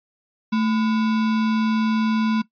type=tone with sample-and-hold; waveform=sine; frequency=220 Hz; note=A3; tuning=in tune; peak=-17 dBFS; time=0.52-2.42 s; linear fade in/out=10 ms; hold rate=1225 Hz; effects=noise-tail reverb RT60 0.1 s tail -17 dB re dry + resampled to 11025 Hz